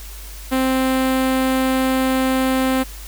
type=tone with notch filter; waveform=sawtooth; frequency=261.6 Hz; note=C4; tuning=in tune; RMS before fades=-18 dBFS; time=0.51-2.84 s; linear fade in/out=20 ms; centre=5700 Hz; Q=1.5; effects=added 50 Hz sine -33 dBFS peak until 3.07 s + white hiss -39 dBFS RMS until 3.07 s